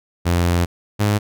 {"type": "tone pair in turn", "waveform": "sawtooth", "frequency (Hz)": [86.9, 103.97], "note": ["F2", "G#2"], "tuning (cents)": [-8, 2], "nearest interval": "minor third", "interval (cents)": 310, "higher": "second", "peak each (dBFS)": -11, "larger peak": "neither", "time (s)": [[0.25, 0.66], [0.99, 1.19]], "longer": "first", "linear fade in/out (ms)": 20, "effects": []}